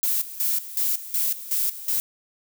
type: noise with tremolo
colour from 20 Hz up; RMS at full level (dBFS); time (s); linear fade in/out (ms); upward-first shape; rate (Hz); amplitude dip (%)
violet; -23; 0.03-2; 0; square; 2.7; 80
effects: none